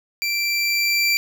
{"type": "tone with level ramp", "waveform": "25% pulse", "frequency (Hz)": 2349, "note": "D7", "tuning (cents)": 0, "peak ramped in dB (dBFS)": [-17, -12], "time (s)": [0.22, 1.17], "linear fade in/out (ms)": 0, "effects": []}